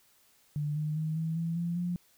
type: tone with pitch steps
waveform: sine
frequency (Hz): 148.1 / 152.44 / 156.91 / 161.5 / 166.24 / 171.11 / 176.12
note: D3 / D#3 / D#3 / E3 / E3 / F3 / F3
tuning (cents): +15 / -35 / +15 / -35 / +15 / -35 / +15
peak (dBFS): -29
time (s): 0.56-1.96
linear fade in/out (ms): 0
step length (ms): 200
effects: white hiss -65 dBFS RMS until 2.17 s